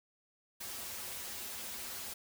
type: noise with comb filter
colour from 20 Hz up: white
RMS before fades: -43 dBFS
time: 0.6-2.14 s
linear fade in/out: 10 ms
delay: 6.6 ms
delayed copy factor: -0.7
effects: none